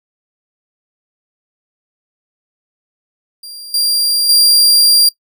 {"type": "tone with level steps", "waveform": "sawtooth", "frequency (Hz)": 4763, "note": "D8", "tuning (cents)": 24, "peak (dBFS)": [-26, -9, -4], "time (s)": [3.43, 5.09], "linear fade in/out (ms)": 5, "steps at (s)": [3.74, 4.29], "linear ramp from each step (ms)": 2, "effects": ["noise-tail reverb RT60 0.1 s tail -22 dB re dry"]}